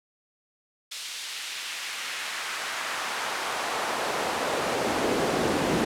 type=noise with high-pass filter sweep; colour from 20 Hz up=brown; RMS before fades=-29 dBFS; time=0.91-5.85 s; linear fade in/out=10 ms; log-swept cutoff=3700 to 260 Hz; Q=1; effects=low-pass 11000 Hz 12 dB/octave